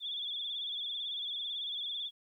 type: tone with vibrato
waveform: sine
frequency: 3444 Hz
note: A7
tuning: 38 cents flat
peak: -35 dBFS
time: 0-2.11 s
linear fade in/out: 50 ms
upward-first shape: sine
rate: 18 Hz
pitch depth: 70 cents each way
effects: 12-bit